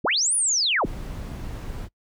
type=linear two-way sweep; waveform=sine; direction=up then down; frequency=31.65 to 9956 to 31.65 Hz; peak=-19 dBFS; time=0.04-0.86 s; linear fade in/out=10 ms; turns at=0.35 s
type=noise; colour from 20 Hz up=brown; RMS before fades=-33 dBFS; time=0.83-1.89 s; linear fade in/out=50 ms
effects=noise-tail reverb RT60 0.1 s tail -23 dB re dry